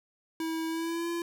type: tone with pitch glide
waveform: square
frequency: 324 to 340.5 Hz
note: E4 to F4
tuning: -30 to -44 cents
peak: -31 dBFS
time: 0.4-1.22 s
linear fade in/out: 2 ms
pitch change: +86 cents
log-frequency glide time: 0.68-1.09 s
effects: none